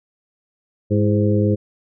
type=harmonic tone with a mistuned harmonic; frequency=103.6 Hz; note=G#2; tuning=4 cents flat; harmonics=1 / 2 / 3 / 4 / 5; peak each=-17 / -20 / -22 / -23 / -24 dBFS; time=0.9-1.56 s; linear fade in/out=20 ms; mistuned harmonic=3; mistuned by=+74 cents; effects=none